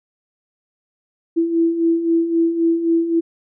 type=beating tone pair; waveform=sine; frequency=329.6 / 333.4 Hz; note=E4 / E4; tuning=0 / +20 cents; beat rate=3.8 Hz; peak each=-22 / -15 dBFS; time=1.36-3.21 s; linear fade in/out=20 ms; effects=none